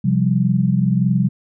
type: chord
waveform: sine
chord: C suspended fourth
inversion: none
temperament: equal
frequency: 130.81 / 174.61 / 196 Hz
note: C3 / F3 / G3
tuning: 0 / 0 / 0 cents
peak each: -18 dBFS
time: 0.04-1.29 s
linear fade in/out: 10 ms
effects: none